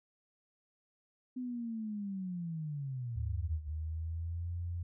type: linear sweep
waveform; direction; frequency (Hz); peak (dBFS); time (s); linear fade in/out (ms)
sine; down; 255.4 to 72; -36; 1.36-3.69; 10
type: tone with pitch glide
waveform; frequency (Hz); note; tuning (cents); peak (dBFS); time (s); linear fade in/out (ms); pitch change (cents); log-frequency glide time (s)
sine; 75.4 to 86.61; D2 to F2; +46 to -14; -35; 3.16-4.83; 5; +240; 3.51-4.51
effects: none